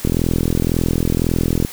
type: click train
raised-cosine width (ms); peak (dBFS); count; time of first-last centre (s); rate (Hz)
3; -4; 68; 0.05-1.649; 41.9
effects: white hiss -34 dBFS RMS until 1.72 s